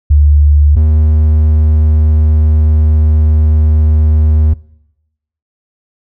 sine / triangle tone pair in turn, 73.42 / 77.06 Hz, D2 / D#2, 0 / -16 cents, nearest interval minor second, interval 84 cents, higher second, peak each -3 dBFS, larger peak neither, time 0.1-0.76 / 0.76-4.54 s, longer second, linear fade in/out 10 ms, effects noise-tail reverb RT60 0.9 s tail -22 dB re dry

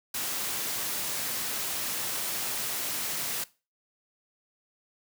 white noise, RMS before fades -32 dBFS, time 0.14-3.44 s, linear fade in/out 5 ms, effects noise-tail reverb RT60 0.3 s tail -19 dB re dry + high-pass 100 Hz 12 dB/octave

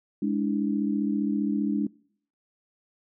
sine tone cluster, 207.9 / 287.7 / 322.8 Hz, G#3 / D4 / E4, +2 / -36 / -36 cents, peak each -26 / -27 / -32 dBFS, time 0.22-1.87 s, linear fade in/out 5 ms, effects noise-tail reverb RT60 0.6 s tail -23 dB re dry

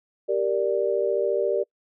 sine chord, G minor, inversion none, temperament equal, 392 / 466.2 / 587.3 Hz, G4 / Bb4 / D5, 0 / 0 / 0 cents, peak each -25 dBFS, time 0.28-1.64 s, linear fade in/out 20 ms, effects noise-tail reverb RT60 0.1 s tail -26 dB re dry

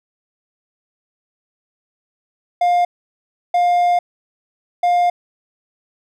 triangle tone bursts at uneven times, 706 Hz, F5, 19 cents sharp, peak -10 dBFS, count 3, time 2.61-2.85 / 3.54-3.99 / 4.83-5.1 s, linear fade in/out 5 ms, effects none

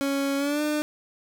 30% pulse tone with pitch glide, 277.2 to 300.5 Hz, C#4 to D4, 0 to +40 cents, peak -21 dBFS, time 0.01-0.82 s, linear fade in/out 0 ms, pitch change +140 cents, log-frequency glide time 0.37-0.62 s, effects none

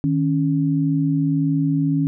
sine tone pair together, 155.7 / 277.4 Hz, D#3 / C#4, +2 / +1 cents, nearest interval minor seventh, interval 999 cents, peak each -19 dBFS, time 0.04-2.07 s, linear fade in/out 0 ms, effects none

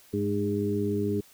harmonic tone with a mistuned harmonic, 101.9 Hz, G#2, 32 cents flat, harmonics 1 / 2 / 3 / 4, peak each -32 / -30 / -31 / -29 dBFS, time 0.13-1.21 s, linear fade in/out 10 ms, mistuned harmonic 2, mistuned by +37 cents, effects white hiss -56 dBFS RMS until 1.33 s

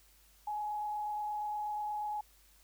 sine tone with frequency modulation, 840 Hz, G#5, 19 cents sharp, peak -34 dBFS, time 0.47-2.21 s, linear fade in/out 5 ms, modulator 28.4 Hz, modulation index 0.4, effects added 50 Hz sine -65 dBFS peak until 2.63 s + white hiss -65 dBFS RMS until 2.63 s

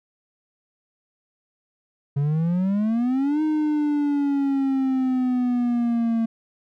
triangle exponential two-way sweep, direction up then down, 138.59 to 311.1 to 225.9 Hz, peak -17 dBFS, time 2.16-6.26 s, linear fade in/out 10 ms, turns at 3.42 s, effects none

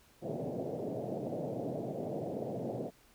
white band-pass noise, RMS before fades -38 dBFS, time 0.21-2.91 s, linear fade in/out 50 ms, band 110 to 670 Hz, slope 48 dB/octave, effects pink hiss -64 dBFS RMS until 3.14 s

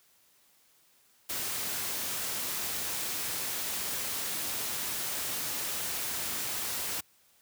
white noise, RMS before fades -34 dBFS, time 1.29-7.01 s, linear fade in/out 10 ms, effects white hiss -65 dBFS RMS until 7.41 s + high-pass 60 Hz 12 dB/octave

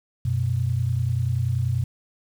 sine tone pair together, 93.17 / 123.47 Hz, F#2 / B2, +13 / 0 cents, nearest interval perfect fourth, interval 487 cents, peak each -25 / -22 dBFS, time 0.25-1.84 s, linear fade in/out 5 ms, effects 8-bit

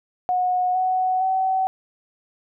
sine tone with pitch steps, 729 / 743.5 / 758.2 Hz, F#5 / F#5 / F#5, -26 / +8 / +42 cents, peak -18 dBFS, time 0.29-1.67 s, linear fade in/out 0 ms, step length 460 ms, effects none

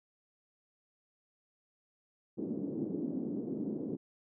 pink band-pass noise, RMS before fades -37 dBFS, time 2.37-3.97 s, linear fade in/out 20 ms, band 210 to 360 Hz, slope 24 dB/octave, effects none

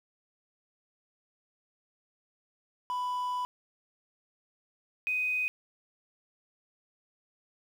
triangle / sine tone pair in turn, 993 / 2502 Hz, B5 / D#7, +9 / +9 cents, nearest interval octave + major third, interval 1600 cents, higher second, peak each -28 / -27 dBFS, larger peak second, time 2.9-3.45 / 5.07-5.48 s, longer first, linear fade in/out 0 ms, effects 9-bit

